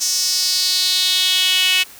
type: tone with high-pass filter sweep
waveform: sawtooth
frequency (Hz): 370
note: F#4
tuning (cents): 0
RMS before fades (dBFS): -17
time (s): 0-1.84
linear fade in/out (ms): 20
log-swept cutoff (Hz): 5900 to 2700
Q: 4.1
effects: white hiss -41 dBFS RMS until 1.99 s